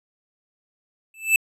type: tone with exponential growth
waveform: square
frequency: 2637 Hz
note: E7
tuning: in tune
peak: -11 dBFS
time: 1.14-1.36 s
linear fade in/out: 2 ms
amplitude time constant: 47 ms
effects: resampled to 32000 Hz